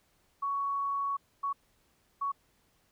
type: tone bursts at uneven times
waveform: sine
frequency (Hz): 1117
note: C#6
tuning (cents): +13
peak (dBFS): -29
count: 3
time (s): 0.42-1.17 / 1.43-1.53 / 2.21-2.32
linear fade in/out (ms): 10
effects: pink hiss -70 dBFS RMS until 2.91 s